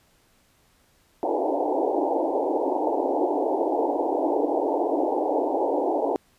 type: band-pass noise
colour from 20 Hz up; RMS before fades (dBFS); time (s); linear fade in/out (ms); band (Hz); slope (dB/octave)
pink; -24; 1.23-6.16; 0; 280 to 910; 96
effects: pink hiss -62 dBFS RMS until 6.38 s + resampled to 32000 Hz